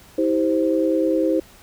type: chord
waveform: sine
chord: C major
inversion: first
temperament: equal with one note detuned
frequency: 321.9 / 392 / 523.3 Hz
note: E4 / G4 / C5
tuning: -41 / 0 / 0 cents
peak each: -19 / -24 / -21 dBFS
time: 0.18-1.4 s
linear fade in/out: 5 ms
effects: pink hiss -48 dBFS RMS until 1.62 s